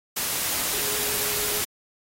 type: tone in noise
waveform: sine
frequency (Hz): 418.3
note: G#4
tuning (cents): +12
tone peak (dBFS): -37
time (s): 0.73-1.61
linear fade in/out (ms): 10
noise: white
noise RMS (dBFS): -26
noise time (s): 0.16-1.65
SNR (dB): -14
effects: AAC 48 kbps